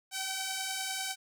5% pulse beating tone pair, 759 / 769 Hz, F#5 / G5, +44 / -33 cents, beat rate 10 Hz, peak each -28 / -23 dBFS, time 0.11-1.16 s, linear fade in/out 50 ms, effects none

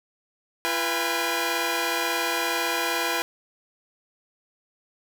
10% pulse tone cluster, 339.3 / 490.4 / 810 Hz, F4 / B4 / G#5, -50 / -12 / -43 cents, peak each -20 dBFS, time 0.65-3.22 s, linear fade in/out 0 ms, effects none

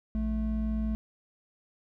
triangle tone pair together, 57.55 / 217.8 Hz, A#1 / A3, -22 / -17 cents, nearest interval octave + major seventh, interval 2305 cents, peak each -28 dBFS, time 0.15-0.95 s, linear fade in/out 0 ms, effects none

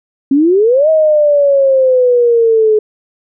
sine exponential two-way sweep, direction up then down, 265.3 to 639 to 424.8 Hz, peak -6 dBFS, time 0.31-2.79 s, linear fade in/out 5 ms, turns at 0.89 s, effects none

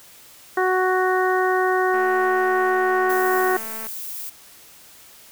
harmonic tone, 370.9 Hz, F#4, 4 cents sharp, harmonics 1 / 2 / 3 / 4 / 5, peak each -20 / -23 / -25 / -26 / -27 dBFS, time 0.57-3.57 s, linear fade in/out 5 ms
click train, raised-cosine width 0.5 ms, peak -23 dBFS, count 429, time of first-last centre 1.94-3.868 s, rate 222 Hz
violet noise, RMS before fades -32 dBFS, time 3.09-4.3 s, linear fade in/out 10 ms
effects white hiss -47 dBFS RMS until 5.31 s

